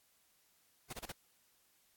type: noise bursts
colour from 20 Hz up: pink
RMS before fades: -44 dBFS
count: 4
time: 0.9-1.119 s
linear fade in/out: 5 ms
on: 30 ms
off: 33 ms
effects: white hiss -72 dBFS RMS until 1.96 s + AAC 64 kbps